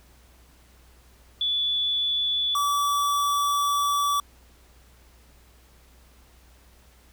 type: tone pair in turn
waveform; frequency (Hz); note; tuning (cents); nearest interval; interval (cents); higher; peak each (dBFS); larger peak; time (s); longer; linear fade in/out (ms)
sine / square; 3451 / 1151.6; A7 / D6; -34 / -34; octave + perfect fifth; 1900; first; -22; neither; 1.41-2.55 / 2.55-4.2; second; 2
effects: added 61 Hz sine -54 dBFS peak until 7.12 s + pink hiss -58 dBFS RMS until 7.12 s